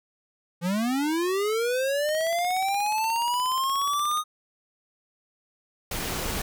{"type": "linear sweep", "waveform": "square", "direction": "up", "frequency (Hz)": [165.4, 1244.5], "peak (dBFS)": -24, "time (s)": [0.61, 4.24], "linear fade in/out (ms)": 50}
{"type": "click train", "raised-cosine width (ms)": 0.2, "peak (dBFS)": -24, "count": 36, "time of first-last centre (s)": [2.09, 4.173], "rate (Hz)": 16.8}
{"type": "noise", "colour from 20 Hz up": "pink", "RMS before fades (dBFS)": -30, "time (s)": [5.91, 6.42], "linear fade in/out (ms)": 5}
{"effects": []}